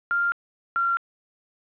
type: tone pair in turn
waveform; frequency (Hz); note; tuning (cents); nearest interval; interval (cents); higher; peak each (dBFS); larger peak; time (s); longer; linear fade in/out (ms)
sine; 1396 / 1375.2; F6 / F6; -1 / -27; unison; 26; first; -20; neither; 0.11-0.32 / 0.76-0.97; neither; 0
effects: resampled to 8000 Hz + 9-bit